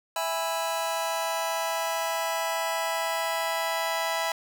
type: chord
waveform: sawtooth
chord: E major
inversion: none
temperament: just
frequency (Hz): 659.3 / 824.1 / 988.9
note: E5 / G#5 / B5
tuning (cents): 0 / -14 / +2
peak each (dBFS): -26 / -29 / -27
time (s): 0.16-4.32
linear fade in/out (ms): 2
effects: none